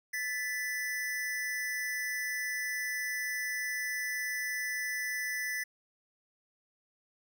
square tone pair together, 1742.7 / 1986 Hz, A6 / B6, -17 / +9 cents, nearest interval major second, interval 226 cents, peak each -38 / -35 dBFS, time 0.13-5.64 s, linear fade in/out 10 ms, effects none

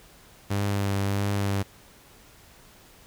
sawtooth tone with vibrato, 99.9 Hz, G2, 33 cents sharp, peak -20 dBFS, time 0.5-1.63 s, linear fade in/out 10 ms, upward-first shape triangle, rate 1.6 Hz, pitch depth 22 cents each way, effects pink hiss -53 dBFS RMS until 3.06 s

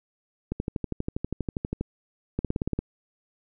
two click trains, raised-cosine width 3 ms, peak -13 / -15 dBFS, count 8 / 17, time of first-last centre 2.39-2.79 / 0.52-1.81 s, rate 17.5 / 12.4 Hz, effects none

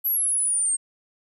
sine linear sweep, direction down, 11840 to 8400 Hz, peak -20 dBFS, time 0.04-0.77 s, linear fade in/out 20 ms, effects none

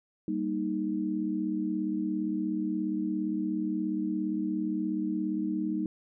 sine chord, Eb major, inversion first, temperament equal, 196 / 233.1 / 311.1 Hz, G3 / Bb3 / Eb4, 0 / 0 / 0 cents, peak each -33 / -35 / -30 dBFS, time 0.28-5.86 s, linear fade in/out 2 ms, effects none

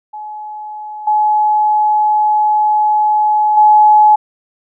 sine tone with level steps, 849 Hz, G#5, 38 cents sharp, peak -24 / -9 / -4 dBFS, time 0.13-4.16 s, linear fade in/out 10 ms, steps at 1.07 / 3.57 s, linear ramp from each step 5 ms, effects none

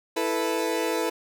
30% pulse chord, E suspended fourth, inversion none, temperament equal, 329.6 / 440 / 493.9 Hz, E4 / A4 / B4, 0 / 0 / 0 cents, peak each -26 dBFS, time 0.16-1.1 s, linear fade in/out 10 ms, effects none

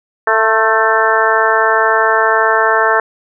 harmonic tone with a mistuned harmonic, 221.9 Hz, A3, 15 cents sharp, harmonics 2 / 3 / 4 / 5 / 6 / 7 / 8, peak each -17 / -17 / -17 / -17 / -17 / -17 / -17 dBFS, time 0.27-3 s, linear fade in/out 2 ms, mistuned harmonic 5, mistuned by -33 cents, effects none

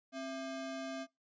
square ring-modulated tone, 466.2 Hz, A#4, in tune, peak -37 dBFS, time 0.12-1.07 s, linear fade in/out 50 ms, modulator 200 Hz, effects noise-tail reverb RT60 0.2 s tail -23 dB re dry + resampled to 16000 Hz

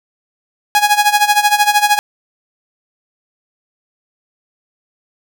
sawtooth tone with tremolo, 830.6 Hz, G#5, in tune, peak -3 dBFS, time 0.75-1.99 s, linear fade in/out 0 ms, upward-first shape sine, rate 13 Hz, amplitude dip 80%, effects none

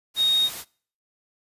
sine tone in noise, 3729 Hz, A#7, in tune, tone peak -17 dBFS, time 0.16-0.5 s, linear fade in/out 50 ms, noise white, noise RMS -35 dBFS, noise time 0.14-0.65 s, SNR +15 dB, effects noise-tail reverb RT60 0.5 s tail -24 dB re dry + resampled to 32000 Hz

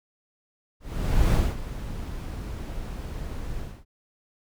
brown noise with ADSR envelope, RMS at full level -19 dBFS, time 0.8-3.85 s, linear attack 540 ms, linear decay 210 ms, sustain -14 dB, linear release 250 ms, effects none

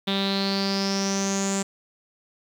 sawtooth tone with low-pass filter sweep, 196 Hz, G3, in tune, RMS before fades -25 dBFS, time 0.07-1.63 s, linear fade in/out 10 ms, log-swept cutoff 3600 to 7500 Hz, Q 9.2, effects 8-bit

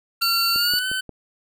25% pulse tone with pitch glide, 1372 to 1522.3 Hz, F6 to F#6, -31 to +49 cents, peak -19 dBFS, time 0.21-1.01 s, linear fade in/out 10 ms, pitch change +180 cents, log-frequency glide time 0.53-0.87 s
square tone, 4520 Hz, C#8, 33 cents sharp, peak -20 dBFS, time 0.22-0.79 s, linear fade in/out 0 ms
click train, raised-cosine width 2 ms, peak -23 dBFS, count 4, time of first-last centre 0.56-1.093 s, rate 5.63 Hz
effects none

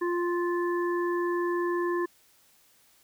harmonic tone, 349.2 Hz, F4, in tune, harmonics 1 / 3 / 5, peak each -26 / -33 / -37 dBFS, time 0.01-2.06 s, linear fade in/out 10 ms, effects white hiss -62 dBFS RMS until 3.03 s

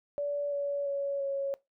sine tone with pitch steps, 576 / 568.1 / 560.2 / 552.5 Hz, D5 / C#5 / C#5 / C#5, -34 / +42 / +18 / -6 cents, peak -29 dBFS, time 0.18-1.54 s, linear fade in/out 0 ms, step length 340 ms, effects noise-tail reverb RT60 0.2 s tail -21 dB re dry

